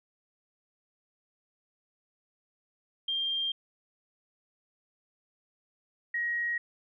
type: tone pair in turn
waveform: sine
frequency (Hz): 3191 / 1892.2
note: G7 / A#6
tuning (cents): +30 / +25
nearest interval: major sixth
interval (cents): 905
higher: first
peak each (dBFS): -28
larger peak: neither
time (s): 3.08-3.52 / 6.14-6.58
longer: neither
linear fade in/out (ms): 5
effects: none